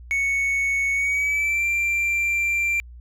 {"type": "tone with pitch glide", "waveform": "triangle", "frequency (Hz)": [2217, 2362], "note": ["C#7", "D7"], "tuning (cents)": [0, 9], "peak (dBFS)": -18, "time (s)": [0.11, 2.8], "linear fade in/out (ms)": 0, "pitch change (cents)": 109, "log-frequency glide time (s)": [0.93, 1.66], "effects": ["added 60 Hz sine -39 dBFS peak until 3 s"]}